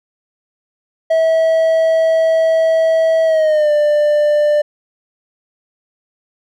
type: tone with pitch glide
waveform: triangle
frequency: 648 to 594.2 Hz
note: E5 to D5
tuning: -30 to +20 cents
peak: -8 dBFS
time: 1.1-4.62 s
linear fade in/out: 10 ms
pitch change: -150 cents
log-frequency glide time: 3.25-3.71 s
effects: none